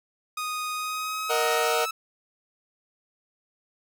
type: tone with pitch glide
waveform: sawtooth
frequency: 1242 to 1306 Hz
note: D#6 to E6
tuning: -3 to -17 cents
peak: -25 dBFS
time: 0.37-1.91 s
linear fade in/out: 5 ms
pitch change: +86 cents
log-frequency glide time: 0.73-1.77 s
type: chord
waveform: sawtooth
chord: D# minor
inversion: second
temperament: equal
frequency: 466.2 / 622.3 / 740 Hz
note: A#4 / D#5 / F#5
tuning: 0 / 0 / 0 cents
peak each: -22 / -24 / -25 dBFS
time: 1.29-1.86 s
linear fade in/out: 20 ms
effects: none